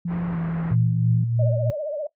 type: tone with pitch glide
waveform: sine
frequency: 172.3 to 165.76 Hz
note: F3 to E3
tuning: -23 to +10 cents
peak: -23 dBFS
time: 0.05-1.24 s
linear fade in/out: 5 ms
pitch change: -67 cents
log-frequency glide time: 0.31-0.38 s
type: low-pass noise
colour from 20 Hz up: pink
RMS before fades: -35 dBFS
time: 0.07-0.76 s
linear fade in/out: 50 ms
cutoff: 1800 Hz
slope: 24 dB/octave
type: tone with tremolo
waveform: sine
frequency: 116.54 Hz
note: A#2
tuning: in tune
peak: -16 dBFS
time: 0.71-1.7 s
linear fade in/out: 0 ms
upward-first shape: triangle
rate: 3.1 Hz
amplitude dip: 55%
type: tone with vibrato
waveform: sine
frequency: 597 Hz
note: D5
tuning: 28 cents sharp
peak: -25 dBFS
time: 1.39-2.07 s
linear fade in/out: 5 ms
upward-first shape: triangle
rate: 15 Hz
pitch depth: 120 cents each way
effects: noise-tail reverb RT60 0.1 s tail -18 dB re dry + high-pass 60 Hz 12 dB/octave